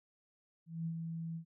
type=tone with ADSR envelope; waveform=sine; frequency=164.6 Hz; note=E3; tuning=2 cents flat; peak=-34 dBFS; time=0.66-1.45 s; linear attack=200 ms; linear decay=75 ms; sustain=-4 dB; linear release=91 ms; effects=none